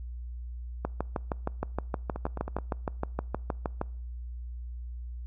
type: two click trains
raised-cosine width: 1 ms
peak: -15 / -21 dBFS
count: 20 / 5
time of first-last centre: 0.85-3.814 / 2.16-2.586 s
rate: 6.41 / 9.38 Hz
effects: noise-tail reverb RT60 0.6 s tail -25 dB re dry + added 60 Hz sine -36 dBFS peak until 5.26 s